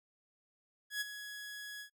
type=tone with ADSR envelope; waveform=sawtooth; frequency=1676 Hz; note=G#6; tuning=15 cents sharp; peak=-29 dBFS; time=0.9-1.9 s; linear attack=110 ms; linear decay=22 ms; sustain=-11 dB; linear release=95 ms; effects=noise-tail reverb RT60 0.1 s tail -25 dB re dry